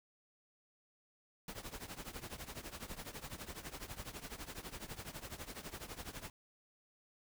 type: noise with tremolo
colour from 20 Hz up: pink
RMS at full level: -44 dBFS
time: 1.48-6.3 s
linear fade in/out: 2 ms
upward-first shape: triangle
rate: 12 Hz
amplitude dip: 90%
effects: none